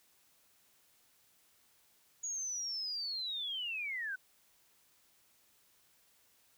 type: linear sweep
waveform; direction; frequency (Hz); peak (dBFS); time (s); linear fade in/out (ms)
sine; down; 6760 to 1480; -36; 2.23-4.16; 10
effects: white hiss -69 dBFS RMS until 6.57 s